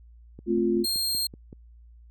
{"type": "click train", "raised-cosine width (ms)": 3, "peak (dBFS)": -29, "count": 7, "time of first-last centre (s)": [0.39, 1.529], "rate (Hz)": 5.27}
{"type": "chord", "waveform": "sine", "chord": "F major", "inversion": "first", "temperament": "equal", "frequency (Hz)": [220, 261.6, 349.2], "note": ["A3", "C4", "F4"], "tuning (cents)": [0, 0, 0], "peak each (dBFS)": [-26, -29, -23], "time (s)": [0.46, 0.86], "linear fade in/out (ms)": 50}
{"type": "tone", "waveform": "sawtooth", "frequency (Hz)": 4217, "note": "C8", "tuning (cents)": 13, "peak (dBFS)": -22, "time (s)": [0.84, 1.27], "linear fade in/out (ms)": 5}
{"effects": ["added 58 Hz sine -48 dBFS peak until 2.1 s"]}